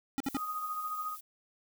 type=tone bursts; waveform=square; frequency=273.6 Hz; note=C#4; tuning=23 cents flat; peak=-30 dBFS; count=3; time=0.18-0.369 s; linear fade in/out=0 ms; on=23 ms; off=60 ms
type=noise; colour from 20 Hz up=violet; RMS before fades=-48 dBFS; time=0.23-1.21 s; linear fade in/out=10 ms
type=tone with tremolo; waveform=sine; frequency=1244.5 Hz; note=D#6; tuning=in tune; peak=-32 dBFS; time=0.34-1.17 s; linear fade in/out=50 ms; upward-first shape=sine; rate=14 Hz; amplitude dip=45%
effects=none